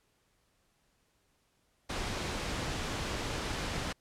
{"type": "low-pass noise", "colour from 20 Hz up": "pink", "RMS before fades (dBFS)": -36, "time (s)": [1.89, 3.93], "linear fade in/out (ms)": 10, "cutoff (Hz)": 6200, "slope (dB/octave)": 12, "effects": ["pink hiss -73 dBFS RMS until 4 s", "low-pass 12000 Hz 12 dB/octave"]}